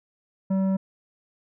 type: tone with tanh clipping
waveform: sine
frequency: 191.6 Hz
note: G3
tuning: 39 cents flat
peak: -22 dBFS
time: 0.5-0.77 s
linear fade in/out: 10 ms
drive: 10 dB
effects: none